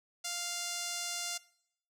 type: tone with band-pass filter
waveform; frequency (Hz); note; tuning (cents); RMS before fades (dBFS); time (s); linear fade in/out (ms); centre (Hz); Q
sawtooth; 698.5; F5; 0; -38; 0.24-1.38; 10; 6500; 1.3
effects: noise-tail reverb RT60 0.7 s tail -21 dB re dry